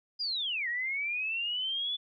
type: linear two-way sweep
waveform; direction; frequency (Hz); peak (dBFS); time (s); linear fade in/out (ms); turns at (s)
sine; down then up; 4978 to 1862 to 3476; -30; 0.19-1.97; 20; 0.68
effects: none